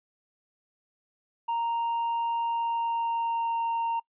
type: tone with pitch glide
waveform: triangle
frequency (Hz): 930 to 923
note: A#5 to A#5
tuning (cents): -4 to -17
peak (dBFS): -24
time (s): 1.48-4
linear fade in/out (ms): 10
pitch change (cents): -13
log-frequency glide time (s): 2.42-3.58
effects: noise-tail reverb RT60 0.1 s tail -25 dB re dry + resampled to 8000 Hz

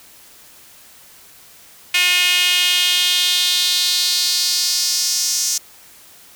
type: tone with high-pass filter sweep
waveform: sawtooth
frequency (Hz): 358.5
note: F4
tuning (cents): +45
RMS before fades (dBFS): -17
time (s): 1.94-5.58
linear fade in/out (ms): 5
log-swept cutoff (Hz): 2500 to 6000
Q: 3.3
effects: white hiss -45 dBFS RMS until 6.35 s

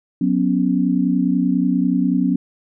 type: chord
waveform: sine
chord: F# suspended fourth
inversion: none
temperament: equal with one note detuned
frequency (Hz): 182.98 / 246.9 / 277.2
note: F#3 / B3 / C#4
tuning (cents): -19 / 0 / 0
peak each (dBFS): -19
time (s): 0.21-2.36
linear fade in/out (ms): 5
effects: none

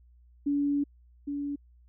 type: tone pair in turn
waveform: sine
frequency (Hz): 285.8 / 285.8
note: D4 / D4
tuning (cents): -47 / -47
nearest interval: unison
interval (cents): 0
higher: neither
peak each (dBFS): -24 / -30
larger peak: first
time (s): 0.46-0.84 / 1.27-1.56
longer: first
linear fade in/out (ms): 10
effects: added 60 Hz sine -55 dBFS peak until 1.88 s

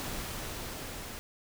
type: noise with level ramp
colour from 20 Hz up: pink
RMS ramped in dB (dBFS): -37 to -42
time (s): 0-1.19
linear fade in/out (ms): 0
effects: none

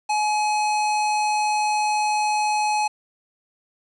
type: tone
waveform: square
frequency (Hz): 846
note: G#5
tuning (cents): +32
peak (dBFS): -20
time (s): 0.09-2.88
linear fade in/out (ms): 10
effects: resampled to 22050 Hz + 8-bit

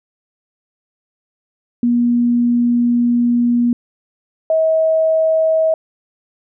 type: tone pair in turn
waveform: sine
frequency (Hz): 239.8 / 640.2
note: A#3 / D#5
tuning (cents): +49 / +49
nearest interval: octave + perfect fourth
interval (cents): 1700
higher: second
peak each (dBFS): -11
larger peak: neither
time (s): 1.83-3.73 / 4.5-5.74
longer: first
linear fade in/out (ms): 2
effects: none

